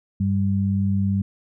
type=tone pair together; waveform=sine; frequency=98 / 196 Hz; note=G2 / G3; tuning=0 / 0 cents; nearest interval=octave; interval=1200 cents; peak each=-21 dBFS; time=0.2-1.22 s; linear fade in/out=5 ms; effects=none

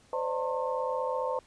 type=tone cluster; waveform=sine; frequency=514 / 569 / 603 / 904 / 1070 Hz; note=C5 / C#5 / D5 / A5 / C6; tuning=-31 / +45 / +46 / +47 / +38 cents; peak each=-31 / -40 / -38 / -34 / -37 dBFS; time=0.13-1.39 s; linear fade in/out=2 ms; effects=pink hiss -61 dBFS RMS until 1.46 s + resampled to 22050 Hz

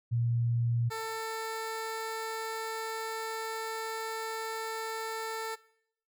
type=tone pair in turn; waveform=sine / 15% pulse; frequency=118 / 445.5 Hz; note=A#2 / A4; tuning=+22 / +22 cents; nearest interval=octave + major seventh; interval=2300 cents; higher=second; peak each=-26 / -28 dBFS; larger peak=first; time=0.11-0.9 / 0.9-5.56 s; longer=second; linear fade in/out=20 ms; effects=noise-tail reverb RT60 0.7 s tail -21 dB re dry

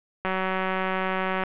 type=click train; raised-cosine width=0.5 ms; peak=-12 dBFS; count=224; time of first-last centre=0.25-1.436 s; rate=188 Hz; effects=resampled to 8000 Hz + 8-bit

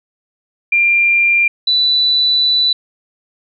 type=tone pair in turn; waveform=sine; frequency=2386 / 3974 Hz; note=D7 / B7; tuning=+27 / +10 cents; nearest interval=major sixth; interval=883 cents; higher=second; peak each=-9 / -10 dBFS; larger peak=first; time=0.72-1.48 / 1.67-2.73 s; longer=second; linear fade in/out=5 ms; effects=none

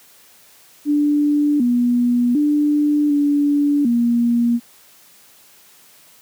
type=tone with pitch steps; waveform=sine; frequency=293.5 / 242.7 / 295.3 / 289 / 236.8 Hz; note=D4 / B3 / D4 / D4 / A#3; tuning=-1 / -30 / +10 / -28 / +27 cents; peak=-13 dBFS; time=0.85-4.6 s; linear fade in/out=50 ms; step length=750 ms; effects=white hiss -49 dBFS RMS until 6.21 s + high-pass 100 Hz 12 dB/octave

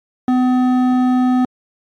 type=tone with hard clipping; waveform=sine; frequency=252.6 Hz; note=B3; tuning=39 cents sharp; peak=-13 dBFS; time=0.28-1.45 s; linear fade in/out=2 ms; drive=10 dB; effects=MP3 64 kbps

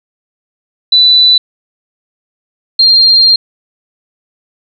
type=tone pair in turn; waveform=sine; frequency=3981 / 4195 Hz; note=B7 / C8; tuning=+13 / +4 cents; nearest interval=minor second; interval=91 cents; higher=second; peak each=-3 dBFS; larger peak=neither; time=0.92-1.38 / 2.79-3.36 s; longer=second; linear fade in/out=5 ms; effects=none

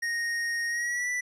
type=tone with pitch glide; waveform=square; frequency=1863 to 1973.8 Hz; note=A#6 to B6; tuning=-2 to -2 cents; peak=-28 dBFS; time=0.02-1.21 s; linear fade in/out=10 ms; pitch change=+100 cents; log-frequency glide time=0.68-1.1 s; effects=low-pass 9000 Hz 12 dB/octave

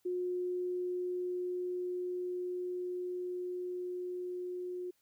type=tone with level ramp; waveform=sine; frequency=360.2 Hz; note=F#4; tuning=46 cents flat; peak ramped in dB=-32 to -37 dBFS; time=0.05-4.91 s; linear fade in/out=10 ms; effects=white hiss -75 dBFS RMS until 5.01 s

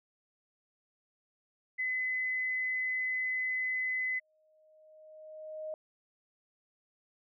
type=tone; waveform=sine; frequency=2023 Hz; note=B6; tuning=41 cents sharp; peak=-30 dBFS; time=1.78-4.2 s; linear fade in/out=20 ms
type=tone with exponential growth; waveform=sine; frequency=622.3 Hz; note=D#5; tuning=in tune; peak=-35 dBFS; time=4.08-5.74 s; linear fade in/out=1 ms; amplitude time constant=360 ms
effects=none

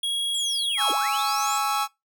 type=tone with pitch glide; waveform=square; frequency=3311 to 3282 Hz; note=G#7 to G#7; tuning=-6 to -21 cents; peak=-24 dBFS; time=0.03-0.92 s; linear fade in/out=5 ms; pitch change=-15 cents; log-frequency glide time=0.66-0.73 s
type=linear two-way sweep; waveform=sine; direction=down then up; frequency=7920 to 260.3 to 7920 Hz; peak=-31 dBFS; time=0.34-1.58 s; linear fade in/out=5 ms; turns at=0.91 s
type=chord; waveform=45% pulse; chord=C# minor; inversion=second; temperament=equal; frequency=830.6 / 1108.7 / 1318.5 Hz; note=G#5 / C#6 / E6; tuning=0 / 0 / 0 cents; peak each=-26 / -29 / -26 dBFS; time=0.77-1.88 s; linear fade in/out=50 ms
effects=noise-tail reverb RT60 0.2 s tail -23 dB re dry

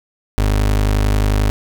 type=tone; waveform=30% pulse; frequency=51.2 Hz; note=G#1; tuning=24 cents flat; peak=-10 dBFS; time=0.38-1.5 s; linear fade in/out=0 ms; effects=none

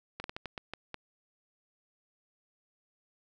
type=slowing click train; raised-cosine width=0.3 ms; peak=-22 dBFS; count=8; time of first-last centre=0.2-0.943 s; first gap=41 ms; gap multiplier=1.31; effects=none

